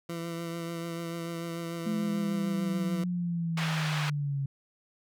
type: tone with vibrato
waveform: 20% pulse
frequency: 168.1 Hz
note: E3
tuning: 34 cents sharp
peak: -29 dBFS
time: 0.09-3.04 s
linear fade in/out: 5 ms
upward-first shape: triangle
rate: 6.8 Hz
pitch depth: 22 cents each way
type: linear sweep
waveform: sine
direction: down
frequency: 215.9 to 136.6 Hz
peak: -28 dBFS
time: 1.86-4.46 s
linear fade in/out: 5 ms
type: band-pass noise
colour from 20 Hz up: white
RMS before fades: -35 dBFS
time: 3.57-4.1 s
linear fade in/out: 5 ms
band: 770 to 2500 Hz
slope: 12 dB/octave
effects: none